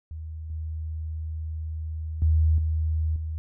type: tone with level steps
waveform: sine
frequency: 79 Hz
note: D#2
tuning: 27 cents sharp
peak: -33 / -29 / -17 / -22 / -28 dBFS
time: 0.11-3.38 s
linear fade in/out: 0 ms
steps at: 0.5 / 2.22 / 2.58 / 3.16 s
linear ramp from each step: 2 ms
effects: none